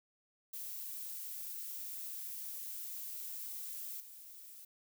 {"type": "noise with level steps", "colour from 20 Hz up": "violet", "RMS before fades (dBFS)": [-44, -53], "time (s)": [0.53, 4.65], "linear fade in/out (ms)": 5, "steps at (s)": 4, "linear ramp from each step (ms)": 5, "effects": []}